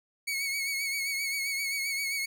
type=tone with vibrato; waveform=sawtooth; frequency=2217 Hz; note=C#7; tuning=in tune; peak=-26 dBFS; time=0.27-2.26 s; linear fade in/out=10 ms; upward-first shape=triangle; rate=7.6 Hz; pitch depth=54 cents each way; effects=none